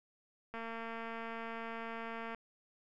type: click train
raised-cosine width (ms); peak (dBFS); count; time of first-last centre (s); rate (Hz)
0.5; -29; 413; 0.54-2.347; 228
effects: none